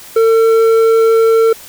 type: tone with hard clipping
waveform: sine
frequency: 451 Hz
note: A4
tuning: 43 cents sharp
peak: -8 dBFS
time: 0.16-1.53 s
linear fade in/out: 5 ms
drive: 6 dB
effects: white hiss -35 dBFS RMS until 1.68 s